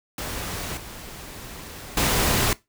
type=noise with level steps; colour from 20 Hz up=pink; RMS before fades=-31 / -39 / -21 dBFS; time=0.18-2.53 s; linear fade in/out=2 ms; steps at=0.77 / 1.97 s; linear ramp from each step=2 ms; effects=noise-tail reverb RT60 0.2 s tail -19 dB re dry